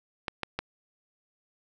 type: clicks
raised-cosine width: 0.3 ms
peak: -14 dBFS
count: 3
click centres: 0.282 / 0.433 / 0.59 s
effects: none